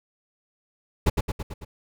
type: noise with echo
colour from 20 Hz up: brown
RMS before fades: -17 dBFS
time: 1.06-1.1 s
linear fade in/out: 10 ms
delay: 110 ms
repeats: 5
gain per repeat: -4 dB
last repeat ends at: 1.65 s
effects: none